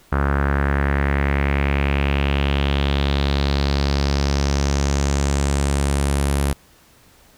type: tone with low-pass filter sweep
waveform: sawtooth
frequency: 70 Hz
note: C#2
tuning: 18 cents sharp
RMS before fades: -19 dBFS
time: 0.12-6.53 s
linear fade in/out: 5 ms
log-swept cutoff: 1400 to 11000 Hz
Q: 3.4
effects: pink hiss -52 dBFS RMS until 7.37 s